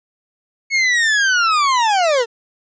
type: linear sweep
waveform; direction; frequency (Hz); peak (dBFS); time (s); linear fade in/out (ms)
40% pulse; down; 2205 to 440; -12; 0.7-2.26; 50
effects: resampled to 16000 Hz